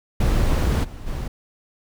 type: noise with level steps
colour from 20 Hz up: brown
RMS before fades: -18 / -35 / -27 dBFS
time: 0.2-1.28 s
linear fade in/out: 5 ms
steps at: 0.83 / 1.06 s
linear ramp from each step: 20 ms
effects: none